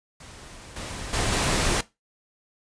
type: noise with level steps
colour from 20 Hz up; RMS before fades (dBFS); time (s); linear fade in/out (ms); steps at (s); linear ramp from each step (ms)
pink; -44 / -35 / -25 / -23; 0.2-1.81; 5; 0.76 / 1.13 / 1.32; 5
effects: noise-tail reverb RT60 0.2 s tail -17 dB re dry + resampled to 22050 Hz